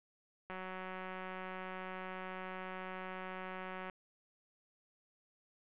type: click train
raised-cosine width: 0.5 ms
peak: -30 dBFS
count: 633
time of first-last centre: 0.5-3.898 s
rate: 186 Hz
effects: resampled to 8000 Hz + 12-bit